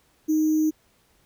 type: tone with sample-and-hold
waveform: sine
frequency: 311.1 Hz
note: D#4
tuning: in tune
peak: -18 dBFS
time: 0.28-0.71 s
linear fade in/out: 20 ms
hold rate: 6300 Hz
effects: pink hiss -63 dBFS RMS until 1.25 s